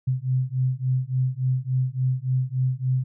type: beating tone pair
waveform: sine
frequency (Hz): 127.3 / 130.8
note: C3 / C3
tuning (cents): -47 / 0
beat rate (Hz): 3.5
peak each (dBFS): -24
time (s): 0.07-3.04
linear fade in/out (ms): 10
effects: none